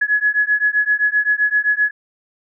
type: beating tone pair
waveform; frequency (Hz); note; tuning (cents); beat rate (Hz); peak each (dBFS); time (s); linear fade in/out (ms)
sine; 1687 / 1694.7; G#6 / G#6; +27 / +35; 7.7; -17; 0.01-1.91; 10
effects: none